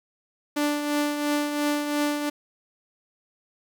sawtooth tone with tremolo, 293.7 Hz, D4, in tune, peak -17 dBFS, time 0.56-2.3 s, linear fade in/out 10 ms, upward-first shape triangle, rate 2.9 Hz, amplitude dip 55%, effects 9-bit

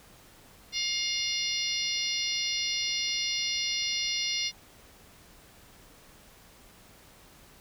harmonic tone, 708 Hz, F5, 23 cents sharp, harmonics 3 / 4 / 5 / 6 / 7 / 8, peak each -35 / -35 / -35 / -35 / -35 / -35 dBFS, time 0.72-4.52 s, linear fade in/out 50 ms, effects pink hiss -55 dBFS RMS until 7.6 s

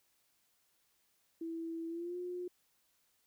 sine tone with pitch glide, 329.6 to 357.4 Hz, E4 to F4, 0 to +40 cents, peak -38 dBFS, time 1.41-2.48 s, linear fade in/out 5 ms, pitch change +140 cents, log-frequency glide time 1.88-2.17 s, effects white hiss -75 dBFS RMS until 3.26 s

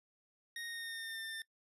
25% pulse tone with pitch glide, 1863 to 1795.4 Hz, A#6 to A6, -2 to +34 cents, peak -38 dBFS, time 0.56-1.42 s, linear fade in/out 2 ms, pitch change -64 cents, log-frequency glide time 0.66-1.24 s, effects noise-tail reverb RT60 0.1 s tail -21 dB re dry + resampled to 32000 Hz

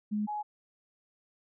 sine tone pair in turn, 210 / 840 Hz, G#3 / G#5, +19 / +19 cents, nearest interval 2 octaves, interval 2400 cents, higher second, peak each -28 / -32 dBFS, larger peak first, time 0.11-0.27 / 0.27-0.43 s, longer neither, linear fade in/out 20 ms, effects none

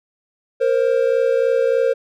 triangle tone pair together, 466.2 / 529.5 Hz, A#4 / C5, 0 / +21 cents, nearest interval major second, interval 221 cents, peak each -15 dBFS, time 0.6-1.94 s, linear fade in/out 20 ms, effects none

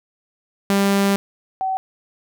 sawtooth / sine tone pair in turn, 198.3 / 760.9 Hz, G3 / F#5, +20 / +48 cents, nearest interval octave + major seventh, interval 2328 cents, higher second, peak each -11 / -19 dBFS, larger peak first, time 0.7-1.16 / 1.61-1.77 s, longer first, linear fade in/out 0 ms, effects none

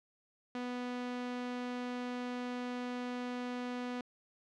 sawtooth tone, 246.9 Hz, B3, in tune, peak -33 dBFS, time 0.55-4.01 s, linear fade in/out 2 ms, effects low-pass 4000 Hz 12 dB/octave

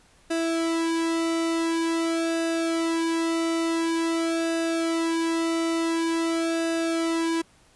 sawtooth tone with flanger, 330 Hz, E4, 2 cents sharp, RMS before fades -25 dBFS, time 0.3-7.42 s, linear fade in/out 10 ms, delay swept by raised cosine 0.92 to 1.85 ms, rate 0.47 Hz, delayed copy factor -0.85, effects pink hiss -58 dBFS RMS until 7.75 s + resampled to 24000 Hz

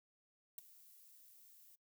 violet noise with ADSR envelope, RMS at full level -44 dBFS, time 0.58-1.76 s, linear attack 3 ms, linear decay 11 ms, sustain -19 dB, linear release 14 ms, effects noise-tail reverb RT60 0.1 s tail -22 dB re dry

